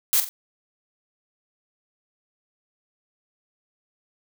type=noise with echo; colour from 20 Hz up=blue; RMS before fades=-19 dBFS; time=0.13-0.2 s; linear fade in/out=0 ms; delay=45 ms; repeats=2; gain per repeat=-9 dB; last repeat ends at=0.29 s; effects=none